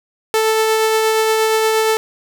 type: tone with tremolo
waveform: sawtooth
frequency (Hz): 440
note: A4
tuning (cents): 0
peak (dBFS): -8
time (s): 0.34-1.97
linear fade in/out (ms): 0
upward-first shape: triangle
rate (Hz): 8.5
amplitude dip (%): 25
effects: none